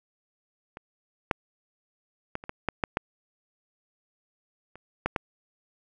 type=clicks; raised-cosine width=0.5 ms; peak=-25 / -8 / -16 / -27 / -17 / -10 / -9 / -9 / -30 / -10 / -11 dBFS; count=11; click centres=0.771 / 1.312 / 2.354 / 2.439 / 2.494 / 2.687 / 2.838 / 2.971 / 4.756 / 5.06 / 5.162 s; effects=none